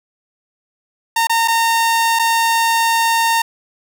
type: tone with dropouts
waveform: sawtooth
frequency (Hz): 916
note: A#5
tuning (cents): -31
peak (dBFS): -9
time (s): 1.16-3.42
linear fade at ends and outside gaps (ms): 5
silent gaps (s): 1.271-1.295 / 1.477-1.481 / 2.19-2.194
effects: none